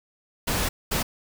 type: noise bursts at uneven times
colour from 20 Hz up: pink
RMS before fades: -25 dBFS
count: 2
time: 0.47-0.69 / 0.91-1.03 s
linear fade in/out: 10 ms
effects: none